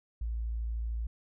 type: tone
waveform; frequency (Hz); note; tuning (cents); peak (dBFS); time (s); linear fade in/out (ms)
sine; 56.6; A1; +50; -31; 0.21-1.07; 5
effects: none